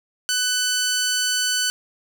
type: tone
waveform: 10% pulse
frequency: 1500 Hz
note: F#6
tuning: 23 cents sharp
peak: -11 dBFS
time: 0.29-1.7 s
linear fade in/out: 0 ms
effects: none